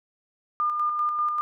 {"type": "tone with tremolo", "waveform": "sine", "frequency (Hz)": 1207, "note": "D6", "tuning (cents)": 47, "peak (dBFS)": -21, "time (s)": [0.6, 1.41], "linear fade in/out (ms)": 0, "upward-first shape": "square", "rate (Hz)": 5.1, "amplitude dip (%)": 35, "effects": []}